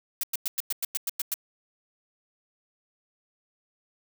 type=noise bursts; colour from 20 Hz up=blue; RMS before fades=-28 dBFS; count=10; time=0.21-1.341 s; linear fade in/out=2 ms; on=24 ms; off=99 ms; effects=none